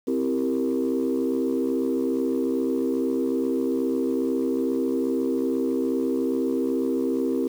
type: chord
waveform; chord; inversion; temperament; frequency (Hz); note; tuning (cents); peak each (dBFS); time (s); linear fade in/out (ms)
sine; C dominant seventh; none; equal; 261.6 / 329.6 / 392 / 466.2; C4 / E4 / G4 / Bb4; 0 / 0 / 0 / 0; -24 / -27 / -27 / -28; 0.07-7.48; 10
effects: tanh soft clip ceiling -15 dBFS + 8-bit